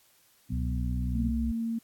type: harmonic tone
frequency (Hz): 61.74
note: B1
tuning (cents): 0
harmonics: 2 / 3 / 4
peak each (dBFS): -34 / -36 / -37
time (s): 0.49-1.31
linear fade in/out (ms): 20
type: tone with pitch glide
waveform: sine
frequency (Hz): 69 to 64.75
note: C#2 to C2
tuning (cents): -7 to -17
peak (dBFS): -29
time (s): 0.52-1.52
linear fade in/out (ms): 10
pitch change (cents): -110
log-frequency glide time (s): 0.65-0.79
type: tone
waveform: sine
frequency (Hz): 228.7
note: A#3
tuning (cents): -33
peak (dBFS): -28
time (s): 1.15-1.79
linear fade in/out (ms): 10
effects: white hiss -63 dBFS RMS until 1.83 s + AAC 64 kbps